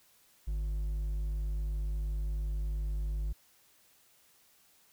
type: tone with hard clipping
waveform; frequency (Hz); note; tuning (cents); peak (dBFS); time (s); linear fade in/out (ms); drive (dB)
triangle; 51.4; G#1; -17; -32; 0.47-3.33; 10; 7
effects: white hiss -65 dBFS RMS until 4.92 s